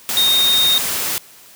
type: tone in noise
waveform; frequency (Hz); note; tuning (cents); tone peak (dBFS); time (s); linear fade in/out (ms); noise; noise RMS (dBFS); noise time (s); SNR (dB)
sine; 3700; A#7; -14; -12; 0.17-0.78; 0; white; -21; 0.09-1.18; +6
effects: white hiss -44 dBFS RMS until 1.55 s + high-pass 80 Hz 12 dB/octave